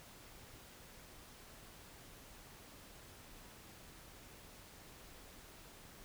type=silence; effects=pink hiss -57 dBFS RMS until 6.04 s